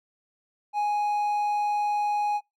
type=tone; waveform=triangle; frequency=830.6 Hz; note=G#5; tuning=in tune; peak=-21 dBFS; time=0.73-2.41 s; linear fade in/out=50 ms; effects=noise-tail reverb RT60 0.2 s tail -25 dB re dry